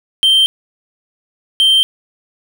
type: tone pair in turn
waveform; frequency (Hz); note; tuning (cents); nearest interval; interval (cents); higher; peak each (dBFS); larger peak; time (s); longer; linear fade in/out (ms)
triangle; 3136 / 3136; G7 / G7; 0 / 0; unison; 0; neither; -6; neither; 0.23-0.46 / 1.6-1.83; neither; 0
effects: none